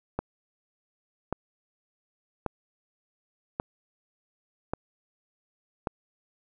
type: click train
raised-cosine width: 1 ms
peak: -14 dBFS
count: 6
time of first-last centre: 0.19-5.872 s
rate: 0.88 Hz
effects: none